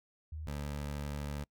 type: tone pair in turn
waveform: sine / 20% pulse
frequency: 77.78 / 72.44 Hz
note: D#2 / D2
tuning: 0 / -23 cents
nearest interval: minor second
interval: 123 cents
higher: first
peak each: -39 / -32 dBFS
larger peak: second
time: 0.32-0.47 / 0.47-1.44 s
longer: second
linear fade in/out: 5 ms
effects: noise-tail reverb RT60 0.1 s tail -26 dB re dry